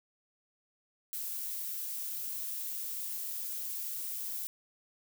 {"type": "noise", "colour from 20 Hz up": "violet", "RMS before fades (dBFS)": -38, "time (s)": [1.13, 4.47], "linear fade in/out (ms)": 0, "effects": []}